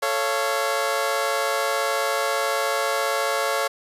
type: chord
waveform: 20% pulse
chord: A augmented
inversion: none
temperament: equal with one note detuned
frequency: 440 / 554.4 / 689.2 Hz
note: A4 / C#5 / E#5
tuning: 0 / 0 / -23 cents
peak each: -23 / -19 / -22 dBFS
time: 0.02-3.68 s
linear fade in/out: 10 ms
effects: resampled to 32000 Hz + 9-bit